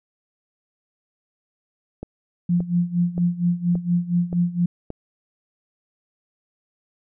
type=click train; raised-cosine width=2 ms; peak=-18 dBFS; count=6; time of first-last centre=2.03-4.904 s; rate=1.74 Hz
type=tone with tremolo; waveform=sine; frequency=174.61 Hz; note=F3; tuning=in tune; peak=-15 dBFS; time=2.49-4.66 s; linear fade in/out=5 ms; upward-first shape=sine; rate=4.3 Hz; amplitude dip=85%
effects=none